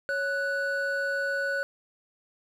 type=tone pair together; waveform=triangle; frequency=555.1 / 1482 Hz; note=C#5 / F#6; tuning=+2 / +2 cents; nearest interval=octave + perfect fourth; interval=1700 cents; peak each=-29 / -26 dBFS; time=0.09-1.63 s; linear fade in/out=0 ms; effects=none